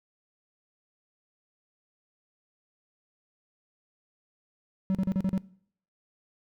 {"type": "tone bursts", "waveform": "triangle", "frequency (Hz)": 189.9, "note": "F#3", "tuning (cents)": 45, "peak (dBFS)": -21, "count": 6, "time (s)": [4.9, 5.378], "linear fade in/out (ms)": 0, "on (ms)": 48, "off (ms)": 38, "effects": ["noise-tail reverb RT60 0.6 s tail -21 dB re dry"]}